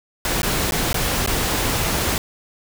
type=noise with dropouts; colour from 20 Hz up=pink; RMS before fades=-21 dBFS; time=0.25-2.18 s; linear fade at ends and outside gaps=1 ms; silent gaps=0.419-0.431 / 0.71-0.721 / 0.93-0.943 / 1.262-1.274 s; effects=none